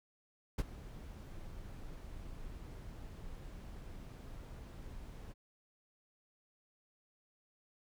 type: noise with ADSR envelope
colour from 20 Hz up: brown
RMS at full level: -29 dBFS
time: 0.58-5.34 s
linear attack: 10 ms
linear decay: 35 ms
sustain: -19 dB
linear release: 29 ms
effects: none